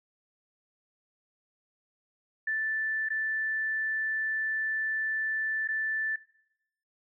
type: tone with dropouts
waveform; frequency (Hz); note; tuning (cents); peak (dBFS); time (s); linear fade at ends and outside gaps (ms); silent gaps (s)
sine; 1760; A6; 0; -27; 2.47-6.16; 5; 3.088-3.102 / 5.676-5.686
effects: noise-tail reverb RT60 0.8 s tail -20 dB re dry